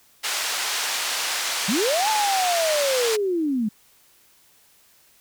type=band-pass noise; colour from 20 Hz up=white; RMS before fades=-26 dBFS; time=0.23-3.17 s; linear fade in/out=20 ms; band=690 to 6300 Hz; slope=12 dB/octave
type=linear two-way sweep; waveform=sine; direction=up then down; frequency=172.1 to 880 to 202.4 Hz; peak=-20 dBFS; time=1.68-3.69 s; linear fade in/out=10 ms; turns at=2.09 s
effects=white hiss -57 dBFS RMS until 5.2 s